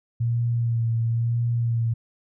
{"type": "tone with vibrato", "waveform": "sine", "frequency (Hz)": 116.54, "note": "A#2", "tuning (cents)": 0, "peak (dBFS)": -20, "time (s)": [0.2, 1.94], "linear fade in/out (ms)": 10, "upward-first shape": "sine", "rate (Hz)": 0.99, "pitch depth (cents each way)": 28, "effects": []}